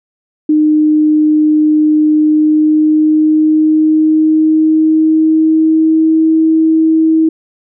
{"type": "tone with pitch glide", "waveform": "sine", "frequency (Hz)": [305.7, 319.8], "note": ["D#4", "D#4"], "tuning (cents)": [-30, 48], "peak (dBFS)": -6, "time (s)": [0.49, 7.29], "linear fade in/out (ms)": 5, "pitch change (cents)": 78, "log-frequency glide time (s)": [2.16, 6.33], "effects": []}